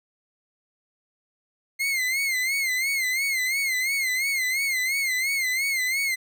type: tone with vibrato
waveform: 40% pulse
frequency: 2112 Hz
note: C7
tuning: 16 cents sharp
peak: -22 dBFS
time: 1.79-6.16 s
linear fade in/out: 20 ms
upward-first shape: sine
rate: 2.9 Hz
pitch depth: 95 cents each way
effects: none